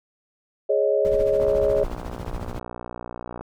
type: chord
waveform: sine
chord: Ab suspended fourth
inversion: none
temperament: just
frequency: 415.3 / 553.7 / 623 Hz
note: Ab4 / Db5 / Eb5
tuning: 0 / -2 / +2 cents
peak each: -22 / -21 / -23 dBFS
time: 0.69-1.84 s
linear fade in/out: 10 ms
type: noise with tremolo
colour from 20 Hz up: brown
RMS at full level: -29 dBFS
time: 1.05-2.59 s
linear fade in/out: 0 ms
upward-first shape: sine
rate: 14 Hz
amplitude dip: 70%
type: click train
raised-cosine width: 1 ms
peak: -20 dBFS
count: 122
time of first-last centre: 1.4-3.41 s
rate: 60.2 Hz
effects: none

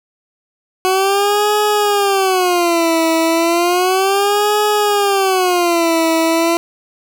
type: tone with vibrato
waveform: 20% pulse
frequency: 370 Hz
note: F#4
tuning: in tune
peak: -7 dBFS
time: 0.85-6.57 s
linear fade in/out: 0 ms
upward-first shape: sine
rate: 0.33 Hz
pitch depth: 220 cents each way
effects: 8-bit

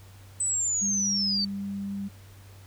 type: linear sweep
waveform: sine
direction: down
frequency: 8100 to 4500 Hz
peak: -24 dBFS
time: 0.4-1.45 s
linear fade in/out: 5 ms
type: tone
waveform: sine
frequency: 198.6 Hz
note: G3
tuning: 23 cents sharp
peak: -30 dBFS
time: 0.81-2.09 s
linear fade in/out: 20 ms
effects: added 97 Hz sine -47 dBFS peak until 2.66 s + pink hiss -55 dBFS RMS until 2.66 s

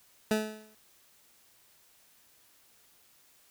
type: tone with exponential decay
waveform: 20% pulse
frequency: 215.8 Hz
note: A3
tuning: 33 cents flat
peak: -18 dBFS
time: 0.31-0.75 s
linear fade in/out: 2 ms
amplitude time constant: 95 ms
effects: white hiss -63 dBFS RMS until 3.5 s

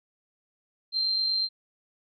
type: tone with amplitude modulation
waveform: sine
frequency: 4152 Hz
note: C8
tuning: 14 cents flat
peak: -22 dBFS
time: 0.92-1.49 s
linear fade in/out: 50 ms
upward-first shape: sine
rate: 48.3 Hz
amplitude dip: 35%
effects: none

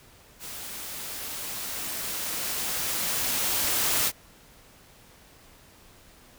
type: noise with level ramp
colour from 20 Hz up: white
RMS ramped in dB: -39 to -24 dBFS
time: 0.39-4.12 s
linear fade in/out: 50 ms
effects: pink hiss -54 dBFS RMS until 6.38 s

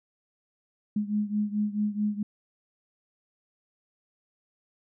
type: beating tone pair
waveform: sine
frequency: 207.7 / 212.3 Hz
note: G#3 / G#3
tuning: 0 / +38 cents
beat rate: 4.6 Hz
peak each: -27 / -30 dBFS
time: 0.96-2.23 s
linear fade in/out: 5 ms
effects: none

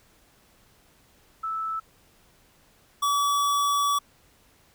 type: tone pair in turn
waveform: sine / square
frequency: 1313 / 1143.3 Hz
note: E6 / D6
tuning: -7 / -47 cents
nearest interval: major second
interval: 240 cents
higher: first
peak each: -27 / -22 dBFS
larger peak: second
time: 1.43-1.8 / 3.02-3.99 s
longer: second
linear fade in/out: 10 ms
effects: pink hiss -60 dBFS RMS until 4.74 s

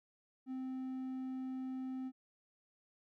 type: tone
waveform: triangle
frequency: 260 Hz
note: C4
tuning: 11 cents flat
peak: -37 dBFS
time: 0.46-2.12 s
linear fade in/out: 50 ms
effects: none

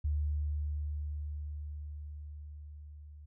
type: tone with level ramp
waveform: sine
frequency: 74.3 Hz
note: D2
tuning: 21 cents sharp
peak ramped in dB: -28 to -48 dBFS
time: 0.04-3.26 s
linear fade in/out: 10 ms
effects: none

